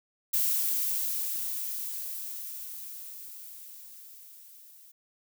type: noise with level ramp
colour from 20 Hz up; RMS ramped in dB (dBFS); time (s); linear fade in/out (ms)
violet; -26 to -54; 0.33-4.92; 10
effects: none